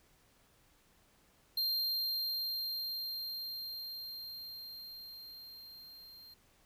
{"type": "tone with level ramp", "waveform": "square", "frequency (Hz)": 4186, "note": "C8", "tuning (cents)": 0, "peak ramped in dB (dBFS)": [-31, -53], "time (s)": [1.57, 6.34], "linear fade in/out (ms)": 5, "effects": ["pink hiss -68 dBFS RMS until 6.65 s"]}